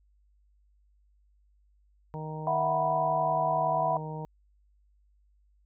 harmonic tone, 155.56 Hz, D#3, in tune, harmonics 1 / 2 / 3 / 4 / 5 / 6, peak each -36 / -47 / -42 / -46 / -46 / -42 dBFS, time 2.14-4.25 s, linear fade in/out 0 ms
sine chord, E suspended second, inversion none, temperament equal with one note detuned, 659.3 / 740 / 984.3 Hz, E5 / F#5 / B5, 0 / 0 / -6 cents, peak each -29 dBFS, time 2.47-3.97 s, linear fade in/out 2 ms
effects added 50 Hz sine -62 dBFS peak until 5.65 s

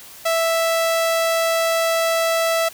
sawtooth tone, 659.3 Hz, E5, in tune, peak -13 dBFS, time 0.25-2.69 s, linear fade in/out 10 ms, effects white hiss -41 dBFS RMS until 2.73 s

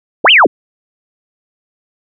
sine linear two-way sweep, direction up then down, 138.59 to 3227 to 138.59 Hz, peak -3 dBFS, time 0.24-0.47 s, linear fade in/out 10 ms, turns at 0.31 s, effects none

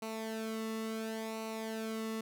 sawtooth tone with flanger, 221.7 Hz, A3, 13 cents sharp, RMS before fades -39 dBFS, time 0.02-2.21 s, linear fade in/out 5 ms, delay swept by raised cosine 0.59 to 1.28 ms, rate 0.71 Hz, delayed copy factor -0.7, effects none

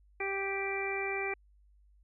harmonic tone, 392 Hz, G4, in tune, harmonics 1 / 2 / 3 / 4 / 5 / 6, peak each -36 / -40 / -45 / -45 / -40 / -36 dBFS, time 0.2-1.34 s, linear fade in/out 5 ms, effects added 50 Hz sine -60 dBFS peak until 2.03 s

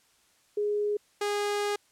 sine / sawtooth tone pair in turn, 415.3 / 411 Hz, G#4 / G#4, 0 / -18 cents, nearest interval unison, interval 18 cents, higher first, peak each -25 / -23 dBFS, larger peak second, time 0.57-0.97 / 1.21-1.76 s, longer second, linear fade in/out 5 ms, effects white hiss -65 dBFS RMS until 1.91 s + low-pass 10000 Hz 12 dB/octave

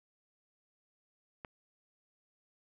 click, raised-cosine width 0.5 ms, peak -28 dBFS, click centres 1.448 s, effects 11-bit

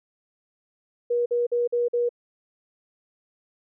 sine tone bursts, 480 Hz, B4, 49 cents flat, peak -20 dBFS, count 5, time 1.1-2.092 s, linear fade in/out 10 ms, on 160 ms, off 48 ms, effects none

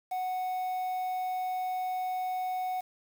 triangle tone with quantisation, 740 Hz, F#5, in tune, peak -28 dBFS, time 0.11-2.81 s, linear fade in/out 10 ms, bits 8, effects none

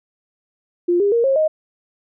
sine tone with pitch steps, 350 / 404.4 / 467.2 / 539.8 / 623.6 Hz, F4 / G#4 / A#4 / C#5 / D#5, +4 / -46 / +4 / -46 / +4 cents, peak -13 dBFS, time 0.88-1.48 s, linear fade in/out 10 ms, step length 120 ms, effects none

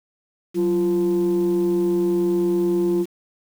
sine tone pair together, 185.85 / 346.6 Hz, F#3 / F4, +8 / -13 cents, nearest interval major seventh, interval 1079 cents, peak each -22 / -16 dBFS, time 0.54-3.06 s, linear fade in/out 50 ms, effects tanh soft clip ceiling -14 dBFS + 7-bit

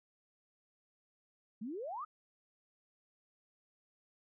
sine exponential sweep, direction up, 199.1 to 1318.5 Hz, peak -39 dBFS, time 1.61-2.05 s, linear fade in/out 10 ms, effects none

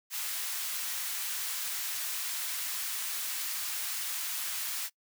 white high-pass noise, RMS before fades -35 dBFS, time 0.1-4.9 s, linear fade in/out 50 ms, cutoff 1200 Hz, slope 12 dB/octave, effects noise-tail reverb RT60 0.1 s tail -22 dB re dry

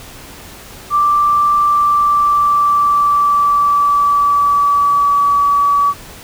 sine tone with pitch glide, 1174.7 to 1142.6 Hz, D6 to D6, 0 to -48 cents, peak -9 dBFS, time 0.9-5.94 s, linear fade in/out 50 ms, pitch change -48 cents, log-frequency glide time 1.67-5.33 s, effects pink hiss -35 dBFS RMS until 6.23 s

